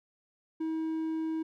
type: tone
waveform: triangle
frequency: 320 Hz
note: D#4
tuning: 49 cents sharp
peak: -28 dBFS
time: 0.6-1.43 s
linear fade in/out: 10 ms
effects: none